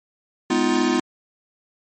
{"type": "chord", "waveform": "square", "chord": "F half-diminished seventh", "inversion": "first", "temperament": "just", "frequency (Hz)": [209.5, 251.4, 314.3, 349.2], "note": ["Ab3", "Cb4", "Eb4", "F4"], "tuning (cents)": [15, 31, 18, 0], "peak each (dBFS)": [-28, -22, -24, -23], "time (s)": [0.5, 1], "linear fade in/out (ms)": 5, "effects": ["MP3 32 kbps"]}